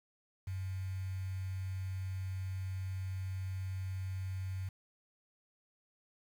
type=tone with quantisation; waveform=sine; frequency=94.3 Hz; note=F#2; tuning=33 cents sharp; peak=-36 dBFS; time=0.47-4.69 s; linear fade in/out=5 ms; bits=9; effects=none